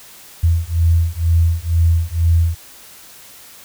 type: beating tone pair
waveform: sine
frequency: 82.41 / 84.51 Hz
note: E2 / E2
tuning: 0 / +44 cents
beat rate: 2.1 Hz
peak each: -15 dBFS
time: 0.43-2.55 s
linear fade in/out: 10 ms
effects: white hiss -41 dBFS RMS until 3.64 s